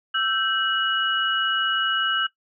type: tone cluster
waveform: sine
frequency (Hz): 1330 / 1555 / 2916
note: E6 / G6 / F#7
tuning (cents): +15 / -14 / -26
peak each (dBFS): -25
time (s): 0.14-2.27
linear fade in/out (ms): 10
effects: noise-tail reverb RT60 0.1 s tail -17 dB re dry